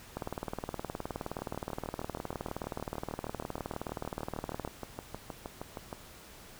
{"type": "two click trains", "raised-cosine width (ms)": 1, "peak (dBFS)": [-21, -24], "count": [87, 30], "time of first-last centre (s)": [[0.17, 4.649], [1.39, 5.928]], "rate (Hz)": [19.2, 6.39], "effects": ["pink hiss -52 dBFS RMS until 6.59 s"]}